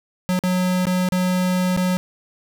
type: tone with dropouts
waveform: square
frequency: 182.7 Hz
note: F#3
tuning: 22 cents flat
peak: -18 dBFS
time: 0.29-1.97 s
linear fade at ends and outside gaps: 0 ms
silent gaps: 0.39-0.437 / 0.854-0.869 / 1.088-1.122 / 1.765-1.774 s
effects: none